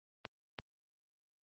clicks, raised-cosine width 0.3 ms, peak -23 dBFS, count 2, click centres 0.252 / 0.588 s, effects high-pass 100 Hz 12 dB/octave + Opus 32 kbps

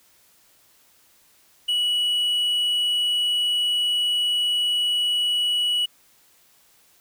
triangle tone with quantisation, 2935 Hz, F#7, 15 cents flat, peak -18 dBFS, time 1.68-5.86 s, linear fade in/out 10 ms, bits 8, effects white hiss -58 dBFS RMS until 7 s

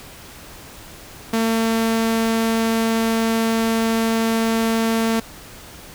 sawtooth tone, 225.8 Hz, A3, 45 cents sharp, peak -13 dBFS, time 1.33-5.2 s, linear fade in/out 5 ms, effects pink hiss -40 dBFS RMS until 5.94 s

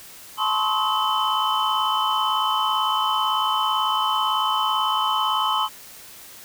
sine tone cluster, 866 / 1029 / 1087 / 1281 / 3047 Hz, A5 / C6 / C#6 / E6 / G7, -28 / -29 / -34 / -50 / -50 cents, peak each -25 dBFS, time 0.37-5.69 s, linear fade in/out 50 ms, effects tanh soft clip ceiling -11 dBFS + white hiss -43 dBFS RMS until 6.44 s

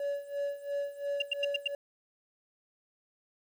triangle tone with tremolo, 568 Hz, C#5, 42 cents sharp, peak -27 dBFS, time 0-1.75 s, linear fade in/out 2 ms, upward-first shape sine, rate 2.9 Hz, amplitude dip 85%
sine tone bursts, 2794 Hz, F7, in tune, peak -25 dBFS, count 5, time 1.2-1.677 s, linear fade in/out 5 ms, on 21 ms, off 93 ms
effects tanh soft clip ceiling -22 dBFS + 10-bit

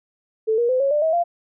sine tone with pitch steps, 440 / 474.3 / 511.3 / 551.2 / 594.2 / 640.5 / 690.4 Hz, A4 / A#4 / C5 / C#5 / D5 / E5 / F5, 0 / +30 / -40 / -10 / +20 / -50 / -20 cents, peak -16 dBFS, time 0.47-1.24 s, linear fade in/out 20 ms, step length 110 ms, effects none

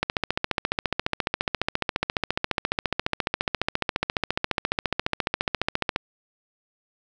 click train, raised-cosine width 0.3 ms, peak -6 dBFS, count 87, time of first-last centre 0.03-5.961 s, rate 14.5 Hz, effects none

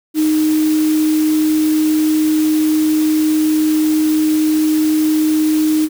sine tone in noise, 310 Hz, D#4, 6 cents flat, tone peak -11 dBFS, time 0.14-5.89 s, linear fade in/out 50 ms, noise white, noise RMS -28 dBFS, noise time 0.14-5.89 s, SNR +14 dB, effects none

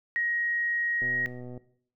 sine tone, 1887 Hz, A#6, 21 cents sharp, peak -25 dBFS, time 0.16-1.26 s, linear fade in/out 0 ms
click train, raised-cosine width 2 ms, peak -29 dBFS, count 70, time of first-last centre 1.02-1.576 s, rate 124 Hz
effects noise-tail reverb RT60 0.6 s tail -18 dB re dry

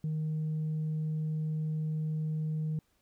sine tone, 155.56 Hz, D#3, in tune, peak -28 dBFS, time 0.04-2.79 s, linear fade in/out 2 ms, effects tanh soft clip ceiling -28 dBFS + pink hiss -73 dBFS RMS until 3.01 s

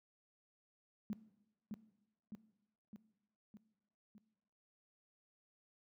sine tone with echo, 210.9 Hz, G#3, 27 cents sharp, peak -37 dBFS, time 1.1-1.13 s, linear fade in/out 0 ms, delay 610 ms, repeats 5, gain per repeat -4 dB, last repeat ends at 4.18 s, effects noise-tail reverb RT60 1.0 s tail -17 dB re dry + high-pass 100 Hz 12 dB/octave

